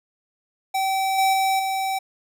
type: tone with level steps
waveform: square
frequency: 770 Hz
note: G5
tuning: 31 cents flat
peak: -21 / -17 / -19 / -23 dBFS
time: 0.74-1.99 s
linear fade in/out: 10 ms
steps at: 1.18 / 1.33 / 1.59 s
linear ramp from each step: 5 ms
effects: none